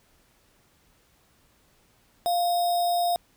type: tone with sample-and-hold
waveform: sine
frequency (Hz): 698.5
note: F5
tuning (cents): 0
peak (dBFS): -21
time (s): 2.26-3.16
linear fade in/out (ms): 0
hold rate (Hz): 4410
effects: pink hiss -63 dBFS RMS until 3.36 s